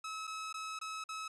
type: tone with dropouts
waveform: sawtooth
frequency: 1290 Hz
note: E6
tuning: 38 cents flat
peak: -36 dBFS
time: 0.04-1.28 s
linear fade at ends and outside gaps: 5 ms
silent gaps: 0.271-0.275 / 0.528-0.541 / 0.79-0.813 / 1.04-1.089 s
effects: resampled to 22050 Hz